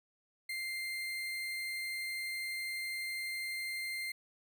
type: tone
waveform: 35% pulse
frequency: 2096 Hz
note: C7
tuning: 2 cents sharp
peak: -35 dBFS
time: 0.49-4.12 s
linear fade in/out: 5 ms
effects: none